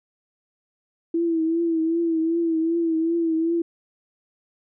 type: tone with vibrato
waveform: sine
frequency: 329.6 Hz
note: E4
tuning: in tune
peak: -19 dBFS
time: 1.14-3.62 s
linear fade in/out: 5 ms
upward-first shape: triangle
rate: 2.6 Hz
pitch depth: 60 cents each way
effects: none